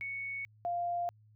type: tone pair in turn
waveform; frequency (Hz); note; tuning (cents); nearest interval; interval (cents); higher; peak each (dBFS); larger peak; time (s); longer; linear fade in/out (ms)
sine; 2219 / 697.1; C#7 / F5; +1 / -3; octave + minor sixth; 2004; first; -36 / -31; second; 0.01-0.45 / 0.65-1.09; neither; 0
effects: added 107 Hz sine -59 dBFS peak until 1.35 s